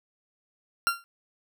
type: tone with exponential decay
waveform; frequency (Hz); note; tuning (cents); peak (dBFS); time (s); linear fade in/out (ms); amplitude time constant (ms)
40% pulse; 1380; F6; -21; -17; 0.87-1.04; 0; 36
effects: none